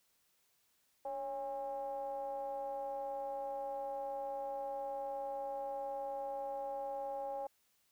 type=ring-modulated tone; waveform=triangle; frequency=130.9 Hz; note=C3; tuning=1 cent sharp; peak=-33 dBFS; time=1.05-7.47 s; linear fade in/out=5 ms; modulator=684 Hz; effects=white hiss -75 dBFS RMS until 7.91 s